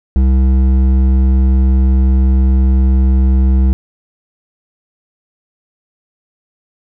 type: tone with hard clipping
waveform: sine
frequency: 65.2 Hz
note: C2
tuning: 5 cents flat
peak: -9 dBFS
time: 0.16-3.73 s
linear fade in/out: 0 ms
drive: 9 dB
effects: none